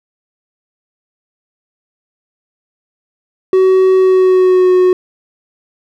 triangle tone with pitch glide, 376.4 to 366.3 Hz, F#4 to F#4, +30 to -17 cents, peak -4 dBFS, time 3.53-4.93 s, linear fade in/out 2 ms, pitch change -47 cents, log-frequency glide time 3.96-4.72 s, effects none

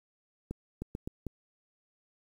clicks, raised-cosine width 3 ms, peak -23 dBFS, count 5, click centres 0.51 / 0.82 / 0.951 / 1.075 / 1.267 s, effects 9-bit

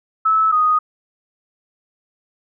sine tone pair in turn, 1303 / 1243.9 Hz, E6 / D#6, -20 / -1 cents, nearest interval minor second, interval 81 cents, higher first, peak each -12 dBFS, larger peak neither, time 0.25-0.52 / 0.52-0.79 s, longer neither, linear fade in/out 10 ms, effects none

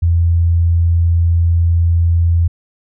sine tone, 84.6 Hz, E2, 45 cents sharp, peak -9 dBFS, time 0.02-2.48 s, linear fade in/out 10 ms, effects none

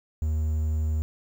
triangle tone, 77.9 Hz, D#2, 3 cents sharp, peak -21 dBFS, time 0.22-1.02 s, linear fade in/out 0 ms, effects 9-bit

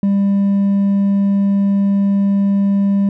sine tone with hard clipping, 198.7 Hz, G3, 24 cents sharp, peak -12 dBFS, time 0.03-3.09 s, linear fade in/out 2 ms, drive 2 dB, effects none

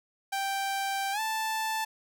sawtooth tone with pitch glide, 784 to 880 Hz, G5 to A5, 0 to 0 cents, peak -25 dBFS, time 0.32-1.85 s, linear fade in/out 10 ms, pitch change +200 cents, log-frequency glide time 1.12-1.2 s, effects none

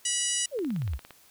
harmonic tone, 974 Hz, B5, 24 cents flat, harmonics 2 / 3 / 4 / 5 / 6 / 7 / 8 / 9 / 10, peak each -39 / -32 / -42 / -39 / -33 / -35 / -33 / -34 / -35 dBFS, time 0.05-0.46 s, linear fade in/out 5 ms
sine exponential sweep, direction down, 622.3 to 55.7 Hz, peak -27 dBFS, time 0.51-0.99 s, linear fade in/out 50 ms
click train, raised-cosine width 0.3 ms, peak -28 dBFS, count 10, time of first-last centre 0.59-1.107 s, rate 17.4 Hz
effects white hiss -58 dBFS RMS until 1.3 s

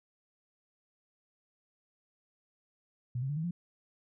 sine tone with pitch steps, 122.9 / 134.02 / 146.15 / 159.38 / 173.81 Hz, B2 / C3 / D3 / D#3 / F3, -8 / +42 / -8 / +42 / -8 cents, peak -31 dBFS, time 3.15-3.51 s, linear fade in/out 5 ms, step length 72 ms, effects none

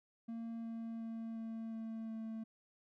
triangle tone with pitch steps, 229.1 / 227.8 / 226.5 / 225.2 / 223.9 / 222.6 Hz, A#3 / A#3 / A#3 / A3 / A3 / A3, -30 / -40 / -50 / +40 / +30 / +20 cents, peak -39 dBFS, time 0.28-2.44 s, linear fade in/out 10 ms, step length 360 ms, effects none

